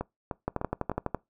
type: two click trains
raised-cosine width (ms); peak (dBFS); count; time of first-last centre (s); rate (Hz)
1; -17 / -14; 4 / 9; 0.01-0.916 / 0.48-1.147; 3.31 / 12
effects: noise-tail reverb RT60 0.2 s tail -23 dB re dry